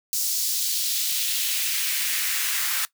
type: noise with high-pass filter sweep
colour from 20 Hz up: white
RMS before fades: -25 dBFS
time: 0.13-2.85 s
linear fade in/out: 0 ms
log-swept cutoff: 5600 to 1400 Hz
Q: 1.5
effects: noise-tail reverb RT60 0.1 s tail -18 dB re dry